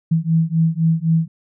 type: beating tone pair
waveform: sine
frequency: 161.1 / 165 Hz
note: E3 / E3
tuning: -39 / +2 cents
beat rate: 3.9 Hz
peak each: -17 dBFS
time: 0.11-1.28 s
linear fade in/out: 10 ms
effects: none